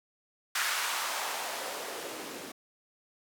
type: noise with band-pass filter sweep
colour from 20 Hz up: blue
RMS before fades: -35 dBFS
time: 0.55-2.52 s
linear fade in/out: 5 ms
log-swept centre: 1500 to 270 Hz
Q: 1.5
effects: none